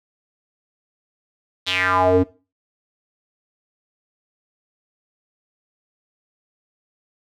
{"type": "tone with band-pass filter sweep", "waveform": "square", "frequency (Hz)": 92.5, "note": "F#2", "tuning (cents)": 0, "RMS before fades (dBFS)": -17, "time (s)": [1.66, 2.24], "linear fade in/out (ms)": 20, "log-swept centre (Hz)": [3800, 320], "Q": 4.6, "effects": ["noise-tail reverb RT60 0.3 s tail -17 dB re dry"]}